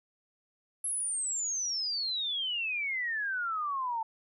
sine exponential sweep, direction down, 11175 to 880 Hz, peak -30 dBFS, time 0.84-4.03 s, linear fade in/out 5 ms, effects none

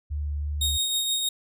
sine tone with vibrato, 73.4 Hz, D2, in tune, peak -26 dBFS, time 0.1-0.78 s, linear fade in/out 20 ms, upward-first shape sine, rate 3 Hz, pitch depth 10 cents each way
sawtooth tone with tremolo, 3729 Hz, A#7, in tune, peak -19 dBFS, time 0.61-1.29 s, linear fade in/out 5 ms, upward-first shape triangle, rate 6.3 Hz, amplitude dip 40%
effects none

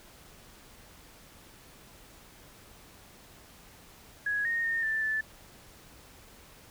sine tone with pitch steps, 1668 / 1853 / 1831 / 1768 / 1751 Hz, G#6 / A#6 / A#6 / A6 / A6, +7 / -11 / -32 / +8 / -9 cents, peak -27 dBFS, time 4.26-5.21 s, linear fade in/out 5 ms, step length 190 ms, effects pink hiss -54 dBFS RMS until 6.7 s

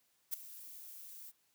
violet noise with ADSR envelope, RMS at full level -35 dBFS, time 0.31-1.32 s, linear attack 26 ms, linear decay 8 ms, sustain -16 dB, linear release 29 ms, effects white hiss -75 dBFS RMS until 1.54 s + high-pass 60 Hz 12 dB/octave

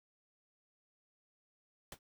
pink noise with exponential decay, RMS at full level -42 dBFS, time 1.92-1.99 s, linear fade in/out 2 ms, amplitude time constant 15 ms, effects none

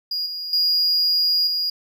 triangle tone with level steps, 4864 Hz, D#8, 40 cents flat, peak -21 / -26 / -15 / -19 dBFS, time 0.11-1.7 s, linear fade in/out 5 ms, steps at 0.26 / 0.53 / 1.47 s, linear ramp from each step 2 ms, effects none

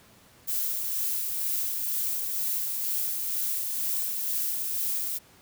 violet noise with tremolo, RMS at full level -28 dBFS, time 0.47-5.19 s, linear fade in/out 20 ms, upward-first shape sine, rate 2.1 Hz, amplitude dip 30%, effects pink hiss -56 dBFS RMS until 5.41 s + high-pass 60 Hz 12 dB/octave

